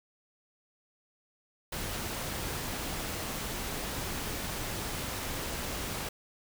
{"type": "noise", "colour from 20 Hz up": "pink", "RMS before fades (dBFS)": -36, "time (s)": [1.72, 6.09], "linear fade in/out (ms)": 5, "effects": []}